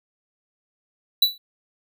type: tone with exponential decay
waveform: square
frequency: 3951 Hz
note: B7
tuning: in tune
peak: -11 dBFS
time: 1.22-1.38 s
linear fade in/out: 5 ms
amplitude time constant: 34 ms
effects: none